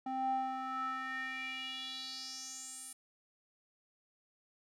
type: tone with band-pass filter sweep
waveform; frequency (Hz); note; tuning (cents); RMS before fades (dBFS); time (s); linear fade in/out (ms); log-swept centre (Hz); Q
square; 261.6; C4; 0; -40; 0.06-2.93; 5; 620 to 9700; 4.9
effects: none